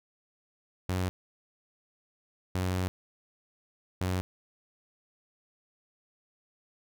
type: tone bursts at uneven times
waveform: sawtooth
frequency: 92 Hz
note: F#2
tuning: 9 cents flat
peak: -24 dBFS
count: 3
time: 0.89-1.09 / 2.55-2.88 / 4.01-4.21 s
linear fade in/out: 0 ms
effects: none